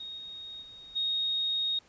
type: tone with level steps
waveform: sine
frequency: 3733 Hz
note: A#7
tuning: 2 cents sharp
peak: -38 / -40 / -46 / -27 dBFS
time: 0-1.79 s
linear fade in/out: 5 ms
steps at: 0.17 / 0.61 / 0.95 s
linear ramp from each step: 20 ms
effects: pink hiss -61 dBFS RMS until 1.88 s + resampled to 16000 Hz